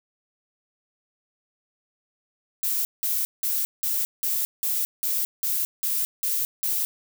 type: noise bursts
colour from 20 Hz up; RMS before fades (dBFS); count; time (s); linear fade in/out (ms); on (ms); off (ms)
violet; -25; 11; 2.63-6.85; 0; 220; 180
effects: none